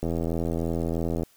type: click train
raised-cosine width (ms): 2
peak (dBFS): -15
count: 101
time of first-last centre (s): 0.03-1.233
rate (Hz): 83.1
effects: white hiss -60 dBFS RMS until 1.36 s